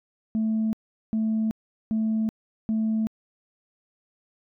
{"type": "tone bursts", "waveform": "sine", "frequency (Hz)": 220, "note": "A3", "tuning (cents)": 0, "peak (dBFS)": -20, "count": 4, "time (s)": [0.35, 3.07], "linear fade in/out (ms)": 0, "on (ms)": 380, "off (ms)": 400, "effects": ["tanh soft clip ceiling -19 dBFS"]}